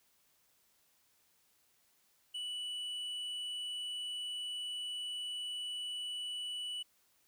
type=tone with hard clipping; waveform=triangle; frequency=2960 Hz; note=F#7; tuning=in tune; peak=-39 dBFS; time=2.34-6.83 s; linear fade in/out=10 ms; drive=7 dB; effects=white hiss -72 dBFS RMS until 7.27 s